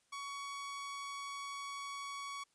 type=tone; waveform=sawtooth; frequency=1122 Hz; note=C#6; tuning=21 cents sharp; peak=-38 dBFS; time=0.12-2.44 s; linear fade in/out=10 ms; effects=white hiss -75 dBFS RMS until 2.54 s + resampled to 22050 Hz